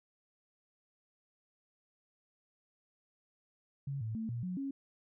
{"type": "tone with pitch steps", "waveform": "sine", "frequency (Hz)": [138.8, 110.6, 222.8, 118.7, 182.1, 274.3], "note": ["C#3", "A2", "A3", "A#2", "F#3", "C#4"], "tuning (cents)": [3, 9, 22, 32, -27, -18], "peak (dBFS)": -35, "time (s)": [3.87, 4.71], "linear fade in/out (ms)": 5, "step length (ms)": 140, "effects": []}